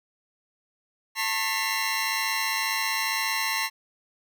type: tone cluster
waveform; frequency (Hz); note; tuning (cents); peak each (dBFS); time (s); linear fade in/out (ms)
25% pulse; 890 / 1087 / 1977 / 2079 / 2748; A5 / C#6 / B6 / C7 / F7; +20 / -34 / +1 / -12 / -29; -28; 1.15-3.7; 50
effects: none